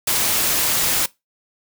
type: noise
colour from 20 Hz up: white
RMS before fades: -19 dBFS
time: 0.07-1.06 s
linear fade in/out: 5 ms
effects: noise-tail reverb RT60 0.2 s tail -21 dB re dry